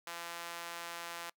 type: tone with high-pass filter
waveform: sawtooth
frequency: 170.3 Hz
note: F3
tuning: 43 cents flat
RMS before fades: -44 dBFS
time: 0.07-1.3 s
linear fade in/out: 2 ms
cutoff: 1000 Hz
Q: 0.87
effects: noise-tail reverb RT60 0.1 s tail -25 dB re dry